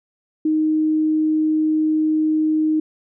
sine tone, 311.1 Hz, D#4, in tune, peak -15 dBFS, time 0.45-2.8 s, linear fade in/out 5 ms, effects none

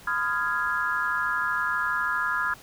sine chord, F half-diminished seventh, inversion second, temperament equal with one note detuned, 1012 / 1244.5 / 1396.9 / 1661.2 Hz, Cb6 / Eb6 / F6 / Ab6, +42 / 0 / 0 / 0 cents, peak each -31 / -31 / -28 / -28 dBFS, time 0.07-2.54 s, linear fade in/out 5 ms, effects pink hiss -49 dBFS RMS until 2.62 s

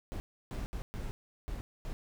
brown noise bursts at uneven times, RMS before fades -38 dBFS, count 6, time 0.12-0.2 / 0.51-0.66 / 0.73-0.82 / 0.94-1.11 / 1.48-1.61 / 1.85-1.93 s, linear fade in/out 0 ms, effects none

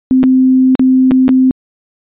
sine tone with dropouts, 259.3 Hz, C4, 15 cents flat, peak -5 dBFS, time 0.11-1.51 s, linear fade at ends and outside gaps 0 ms, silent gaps 0.231-0.238 / 0.753-0.795 / 1.11-1.117 / 1.281-1.291 s, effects resampled to 8000 Hz

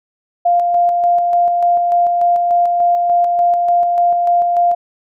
sine tone with tremolo, 698.5 Hz, F5, in tune, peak -9 dBFS, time 0.45-4.75 s, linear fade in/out 10 ms, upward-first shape square, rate 3.4 Hz, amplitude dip 30%, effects none

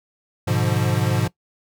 square chord, G# diminished seventh, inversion none, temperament equal, 103.83 / 123.47 / 146.83 / 174.61 Hz, G#2 / B2 / D3 / F3, 0 / 0 / 0 / 0 cents, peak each -23 / -23 / -27 / -26 dBFS, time 0.47-1.28 s, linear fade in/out 10 ms, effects noise-tail reverb RT60 0.1 s tail -20 dB re dry

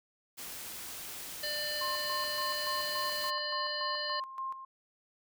white noise, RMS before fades -43 dBFS, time 0.37-3.31 s, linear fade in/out 20 ms
harmonic tone, 596 Hz, D5, 25 cents sharp, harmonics 1 / 3 / 5 / 7 / 8, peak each -41 / -39 / -42 / -37 / -43 dBFS, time 1.43-4.2 s, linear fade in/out 5 ms
sine tone with tremolo, 1061 Hz, C6, 24 cents sharp, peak -34 dBFS, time 1.81-4.65 s, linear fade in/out 5 ms, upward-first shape square, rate 3.5 Hz, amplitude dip 65%
effects none

